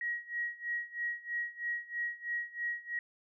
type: tone with tremolo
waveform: sine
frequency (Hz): 1900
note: A#6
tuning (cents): +33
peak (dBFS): -31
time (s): 0.01-2.99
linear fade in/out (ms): 2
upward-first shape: sine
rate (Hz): 3.1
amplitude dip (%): 90
effects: none